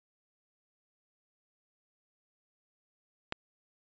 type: click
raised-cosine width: 0.3 ms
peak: -16 dBFS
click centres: 3.324 s
effects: resampled to 16000 Hz